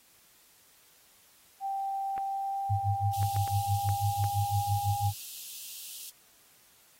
sine tone with pitch glide, 784 to 808.8 Hz, G5 to G#5, 0 to -46 cents, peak -30 dBFS, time 1.6-5.12 s, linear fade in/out 50 ms, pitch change +54 cents, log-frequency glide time 2.27-4.71 s
clicks, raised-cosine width 0.5 ms, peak -28 dBFS, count 6, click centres 2.179 / 3.229 / 3.364 / 3.477 / 3.89 / 4.241 s
sine tone with tremolo, 101.7 Hz, G#2, 36 cents flat, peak -24 dBFS, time 2.69-5.15 s, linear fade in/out 20 ms, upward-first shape sine, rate 6 Hz, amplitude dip 100%
white high-pass noise, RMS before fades -43 dBFS, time 3.13-6.1 s, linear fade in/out 5 ms, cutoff 2600 Hz, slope 96 dB/octave
effects white hiss -61 dBFS RMS until 6.99 s + AAC 48 kbps

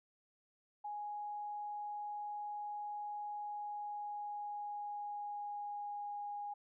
sine tone with pitch glide, 830.6 to 822 Hz, G#5 to G#5, 0 to -18 cents, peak -40 dBFS, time 0.84-6.54 s, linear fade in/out 10 ms, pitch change -18 cents, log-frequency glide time 3.39-6.17 s, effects none

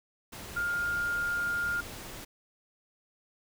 sine tone in noise, 1410 Hz, F6, 16 cents sharp, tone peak -28 dBFS, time 0.56-1.81 s, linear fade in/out 10 ms, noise pink, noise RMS -43 dBFS, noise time 0.32-2.25 s, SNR +12 dB, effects none

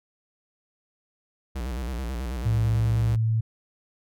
square tone with vibrato, 61.74 Hz, B1, in tune, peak -29 dBFS, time 1.55-3.16 s, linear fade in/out 10 ms, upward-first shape square, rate 9.2 Hz, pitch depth 120 cents each way
sine tone with pitch glide, 110 to 111.73 Hz, A2 to A2, 0 to +27 cents, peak -20 dBFS, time 2.45-3.41 s, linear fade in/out 10 ms, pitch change +27 cents, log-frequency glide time 2.65-2.95 s
effects none

